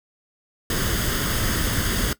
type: noise with comb filter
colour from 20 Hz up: pink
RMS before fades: -23 dBFS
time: 0.7-2.13 s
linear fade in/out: 2 ms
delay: 0.61 ms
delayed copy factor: +0.6
effects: noise-tail reverb RT60 0.1 s tail -17 dB re dry